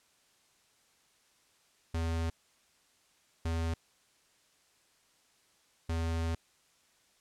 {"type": "tone bursts at uneven times", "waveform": "square", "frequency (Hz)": 82.41, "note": "E2", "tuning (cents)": 0, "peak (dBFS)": -31, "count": 3, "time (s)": [[1.94, 2.3], [3.45, 3.74], [5.89, 6.35]], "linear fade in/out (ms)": 5, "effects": ["white hiss -68 dBFS RMS until 7.2 s", "low-pass 9000 Hz 12 dB/octave"]}